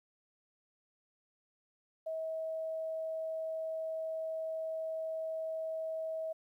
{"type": "tone", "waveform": "sine", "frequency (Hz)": 642, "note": "E5", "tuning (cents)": -46, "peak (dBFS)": -35, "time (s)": [2.06, 6.33], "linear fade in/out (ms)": 10, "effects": ["12-bit"]}